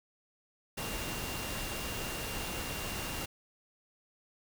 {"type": "tone in noise", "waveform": "sine", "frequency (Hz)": 2780, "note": "F7", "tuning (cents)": -9, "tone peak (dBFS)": -45, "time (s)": [0.77, 3.26], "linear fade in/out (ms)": 10, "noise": "pink", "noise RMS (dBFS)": -38, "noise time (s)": [0.77, 3.26], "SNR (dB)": -10, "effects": []}